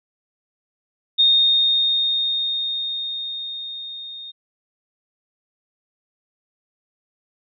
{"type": "tone with level ramp", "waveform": "sine", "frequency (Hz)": 3686, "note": "A#7", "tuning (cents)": -20, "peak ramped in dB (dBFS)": [-11, -33], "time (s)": [1.18, 4.32], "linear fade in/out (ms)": 20, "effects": []}